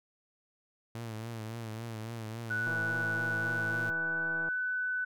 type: tone with vibrato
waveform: sawtooth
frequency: 112.9 Hz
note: A2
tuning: 45 cents sharp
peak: -34 dBFS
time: 0.95-3.9 s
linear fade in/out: 0 ms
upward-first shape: triangle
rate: 3.6 Hz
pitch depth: 79 cents each way
type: tone with pitch glide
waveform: sine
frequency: 1480 to 1498.9 Hz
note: F#6 to F#6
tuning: 0 to +22 cents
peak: -30 dBFS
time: 2.5-5.05 s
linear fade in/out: 10 ms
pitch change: +22 cents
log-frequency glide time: 3.28-4.28 s
type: click train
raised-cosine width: 1 ms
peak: -30 dBFS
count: 299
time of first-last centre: 2.67-4.487 s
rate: 164 Hz
effects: none